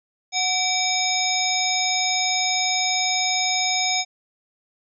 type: harmonic tone with a mistuned harmonic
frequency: 740 Hz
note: F#5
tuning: in tune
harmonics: 1 / 3 / 5 / 7 / 9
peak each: -26 / -26 / -26 / -26 / -26 dBFS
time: 0.32-4.05 s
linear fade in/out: 50 ms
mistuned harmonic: 3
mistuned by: +67 cents
effects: none